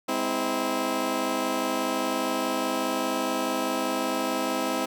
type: chord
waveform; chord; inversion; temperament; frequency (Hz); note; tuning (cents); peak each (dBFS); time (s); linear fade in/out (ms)
15% pulse; Ab augmented; none; just; 207.7 / 259.6 / 324.5; Ab3 / C4 / E4; 0 / -13 / -27; -28 / -22 / -23; 0.08-4.86; 10
effects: none